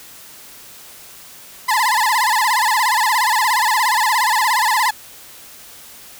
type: tone with vibrato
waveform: 30% pulse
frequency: 937 Hz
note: A#5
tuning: 9 cents sharp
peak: -11 dBFS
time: 1.68-4.91 s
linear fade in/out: 10 ms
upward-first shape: sine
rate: 17 Hz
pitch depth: 180 cents each way
effects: white hiss -40 dBFS RMS until 6.19 s